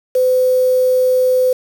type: tone with quantisation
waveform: sine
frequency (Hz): 510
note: C5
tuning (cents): -44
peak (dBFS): -10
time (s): 0.15-1.53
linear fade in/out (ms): 5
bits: 5
effects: none